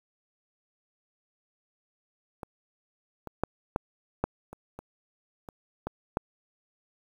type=clicks; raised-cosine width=1 ms; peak=-23 / -24 / -11 / -12 / -11 / -28 / -26 / -27 / -18 / -12 dBFS; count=10; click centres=2.432 / 3.273 / 3.436 / 3.761 / 4.24 / 4.53 / 4.79 / 5.488 / 5.87 / 6.171 s; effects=8-bit

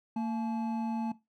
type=tone pair together; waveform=triangle; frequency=227.8 / 860 Hz; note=A#3 / A5; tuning=-40 / -40 cents; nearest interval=octave + major seventh; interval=2300 cents; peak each=-28 / -37 dBFS; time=0.16-1.12 s; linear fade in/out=5 ms; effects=noise-tail reverb RT60 0.2 s tail -17 dB re dry

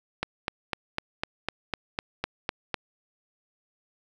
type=click train; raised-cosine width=0.3 ms; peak=-11 dBFS; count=11; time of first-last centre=0.23-2.743 s; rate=3.98 Hz; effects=8-bit

